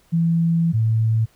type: tone pair in turn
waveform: sine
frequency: 166.8 / 111.55 Hz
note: E3 / A2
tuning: +21 / +24 cents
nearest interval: perfect fifth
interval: 697 cents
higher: first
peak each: -15 dBFS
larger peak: neither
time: 0.12-0.73 / 0.73-1.26 s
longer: first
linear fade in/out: 20 ms
effects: pink hiss -58 dBFS RMS until 1.35 s